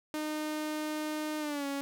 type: tone with pitch glide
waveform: sawtooth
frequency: 306.1 to 279.1 Hz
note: D#4 to C#4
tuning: -28 to +12 cents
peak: -29 dBFS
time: 0.14-1.81 s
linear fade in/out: 0 ms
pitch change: -160 cents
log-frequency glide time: 1.39-1.66 s
effects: none